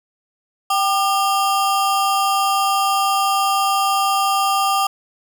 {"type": "ring-modulated tone", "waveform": "square", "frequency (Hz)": 991, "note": "B5", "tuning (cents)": 6, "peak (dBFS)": -13, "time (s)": [0.7, 4.87], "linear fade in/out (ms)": 5, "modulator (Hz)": 210, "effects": ["9-bit"]}